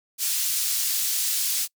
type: high-pass noise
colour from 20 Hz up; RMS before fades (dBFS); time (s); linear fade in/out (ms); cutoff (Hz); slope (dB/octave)
pink; -25; 0.18-1.68; 50; 5200; 12
effects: noise-tail reverb RT60 0.1 s tail -25 dB re dry